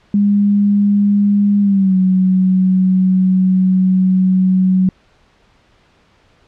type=tone with pitch glide; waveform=sine; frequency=203.3 to 186.43 Hz; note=G#3 to F#3; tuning=-37 to +13 cents; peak=-9 dBFS; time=0.14-4.89 s; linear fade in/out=2 ms; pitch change=-150 cents; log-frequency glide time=1.61-1.96 s; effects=pink hiss -53 dBFS RMS until 6.47 s + low-pass 4000 Hz 12 dB/octave